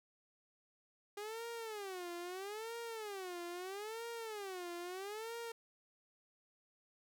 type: tone with vibrato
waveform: sawtooth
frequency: 402.3 Hz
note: G4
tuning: 45 cents sharp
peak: -39 dBFS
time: 1.17-5.52 s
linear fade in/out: 5 ms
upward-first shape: sine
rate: 0.77 Hz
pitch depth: 260 cents each way
effects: none